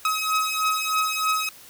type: beating tone pair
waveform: sawtooth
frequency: 1272 / 1275.2 Hz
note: D#6 / D#6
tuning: +38 / +42 cents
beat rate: 3.2 Hz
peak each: -21 dBFS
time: 0.05-1.49 s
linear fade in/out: 2 ms
effects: white hiss -47 dBFS RMS until 1.69 s